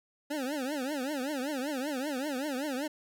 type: tone with vibrato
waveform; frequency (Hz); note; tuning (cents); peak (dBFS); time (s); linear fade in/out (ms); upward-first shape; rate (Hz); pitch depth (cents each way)
25% pulse; 277.2; C#4; 0; -28; 0.3-2.88; 10; triangle; 5.2; 220
effects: none